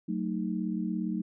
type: chord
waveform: sine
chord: D# diminished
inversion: first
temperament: just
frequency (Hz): 186.68 / 224 / 311.1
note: F#3 / A3 / D#4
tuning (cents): +16 / +31 / 0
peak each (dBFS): -32 / -33 / -35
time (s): 0.08-1.22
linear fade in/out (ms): 10
effects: none